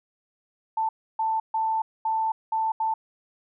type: tone bursts at uneven times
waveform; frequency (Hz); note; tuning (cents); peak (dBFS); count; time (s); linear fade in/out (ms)
sine; 886; A5; +12; -22; 6; 0.77-0.89 / 1.19-1.4 / 1.54-1.82 / 2.05-2.32 / 2.52-2.72 / 2.8-2.94; 5
effects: none